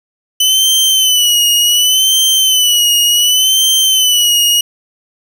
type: tone with vibrato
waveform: sawtooth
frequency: 3000 Hz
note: F#7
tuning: 23 cents sharp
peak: -5 dBFS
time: 0.4-4.61 s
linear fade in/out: 5 ms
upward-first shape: sine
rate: 0.68 Hz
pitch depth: 76 cents each way
effects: 7-bit